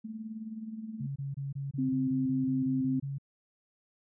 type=tone with tremolo; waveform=sine; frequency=220 Hz; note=A3; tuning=in tune; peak=-34 dBFS; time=0.04-1.07 s; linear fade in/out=10 ms; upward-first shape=triangle; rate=19 Hz; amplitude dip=70%
type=tone bursts; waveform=sine; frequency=138.59 Hz; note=C#3; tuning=in tune; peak=-33 dBFS; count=12; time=1-3.184 s; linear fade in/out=10 ms; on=160 ms; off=24 ms
type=tone; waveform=sine; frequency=261.6 Hz; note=C4; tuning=in tune; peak=-27 dBFS; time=1.78-3 s; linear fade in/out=10 ms
effects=none